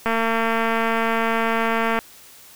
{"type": "click train", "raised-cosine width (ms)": 0.5, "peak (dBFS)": -7, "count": 439, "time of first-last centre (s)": [0.06, 1.99], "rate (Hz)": 227, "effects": ["white hiss -46 dBFS RMS until 2.55 s"]}